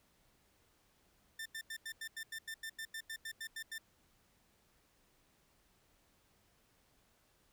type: tone bursts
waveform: sawtooth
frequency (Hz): 1790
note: A6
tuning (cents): +29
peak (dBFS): -38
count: 16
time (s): 1.39-3.782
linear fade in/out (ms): 5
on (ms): 67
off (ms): 88
effects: pink hiss -72 dBFS RMS until 7.52 s